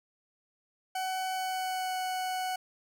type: tone with pitch glide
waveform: 40% pulse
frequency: 751 to 742.8 Hz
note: F#5 to F#5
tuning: +26 to +7 cents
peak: -30 dBFS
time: 0.95-2.56 s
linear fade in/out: 5 ms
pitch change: -19 cents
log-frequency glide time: 1.35-1.97 s
effects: none